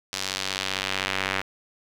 square tone with band-pass filter sweep, 47.87 Hz, G1, 40 cents flat, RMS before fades -29 dBFS, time 0.12-1.42 s, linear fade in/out 20 ms, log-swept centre 5100 to 2100 Hz, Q 1.2, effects 8-bit

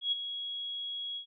sine tone with ADSR envelope, 3322 Hz, G#7, in tune, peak -25 dBFS, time 0.01-1.26 s, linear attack 110 ms, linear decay 18 ms, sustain -10 dB, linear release 95 ms, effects none

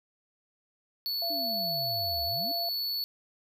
square tone, 4435 Hz, C#8, in tune, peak -30 dBFS, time 1.06-3.04 s, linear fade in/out 0 ms
sine tone with pitch glide, 677 to 683.7 Hz, E5 to F5, +46 to -37 cents, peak -34 dBFS, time 1.22-2.69 s, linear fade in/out 2 ms, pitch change +17 cents, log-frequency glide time 1.78-1.94 s
sine exponential two-way sweep, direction down then up, 311.1 to 70.6 to 311.1 Hz, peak -39 dBFS, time 1.3-2.52 s, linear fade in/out 5 ms, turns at 2.24 s
effects none

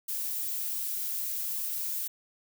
violet noise, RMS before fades -33 dBFS, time 0.08-2.08 s, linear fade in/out 10 ms, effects none

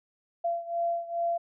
sine beating tone pair, 682 / 684.4 Hz, F5 / F5, -41 / -35 cents, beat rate 2.4 Hz, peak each -29 / -32 dBFS, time 0.44-1.38 s, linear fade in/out 10 ms, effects none

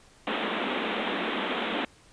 pink band-pass noise, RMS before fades -30 dBFS, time 0.27-1.85 s, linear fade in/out 2 ms, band 190 to 3700 Hz, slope 96 dB/octave, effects pink hiss -57 dBFS RMS until 2.12 s + resampled to 22050 Hz

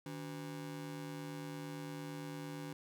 35% pulse ring-modulated tone, 220 Hz, A3, in tune, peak -38 dBFS, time 0.06-2.73 s, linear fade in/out 2 ms, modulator 65.6 Hz, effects none

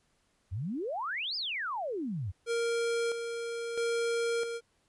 sine exponential two-way sweep, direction up then down, 83.2 to 5200 to 83.2 Hz, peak -32 dBFS, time 0.51-2.32 s, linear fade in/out 20 ms, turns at 1.36 s
square tone with tremolo, 466.2 Hz, A#4, in tune, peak -29 dBFS, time 2.46-4.61 s, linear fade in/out 50 ms, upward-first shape square, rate 0.76 Hz, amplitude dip 50%
effects pink hiss -72 dBFS RMS until 4.88 s + resampled to 24000 Hz

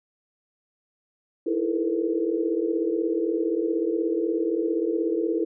sine tone cluster, 317 / 333.9 / 422.9 / 458.9 / 502 Hz, D#4 / E4 / G#4 / A#4 / B4, +32 / +22 / +31 / -27 / +28 cents, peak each -32 / -25 / -30 / -28 / -34 dBFS, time 1.46-5.45 s, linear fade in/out 10 ms, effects none

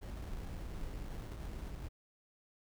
brown noise with sample-and-hold, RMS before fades -43 dBFS, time 0.01-1.89 s, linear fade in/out 20 ms, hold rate 2450 Hz, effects none

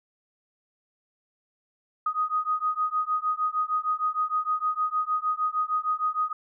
sine beating tone pair, 1244.5 / 1251 Hz, D#6 / D#6, 0 / +9 cents, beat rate 6.5 Hz, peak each -27 dBFS, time 2.06-6.33 s, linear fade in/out 5 ms, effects none

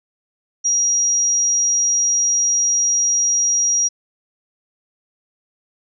sine tone, 5720 Hz, F8, 41 cents sharp, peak -14 dBFS, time 0.64-3.89 s, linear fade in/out 20 ms, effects none

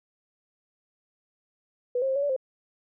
sine tone with pitch steps, 493.1 / 535 / 530 / 561 / 576 / 524 Hz, B4 / C5 / C5 / C#5 / D5 / C5, -3 / +38 / +22 / +21 / -34 / +2 cents, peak -23 dBFS, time 1.95-2.364 s, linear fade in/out 5 ms, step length 69 ms, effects none

